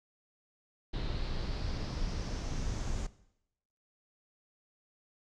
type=noise with low-pass filter sweep; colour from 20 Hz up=brown; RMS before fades=-35 dBFS; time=0.93-3.07 s; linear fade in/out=10 ms; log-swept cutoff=4000 to 6800 Hz; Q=3.8; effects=noise-tail reverb RT60 0.8 s tail -18 dB re dry